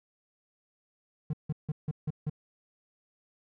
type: tone bursts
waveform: triangle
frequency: 151.6 Hz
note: D#3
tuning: 45 cents flat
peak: -26 dBFS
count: 6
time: 1.3-2.298 s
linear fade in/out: 5 ms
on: 33 ms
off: 160 ms
effects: none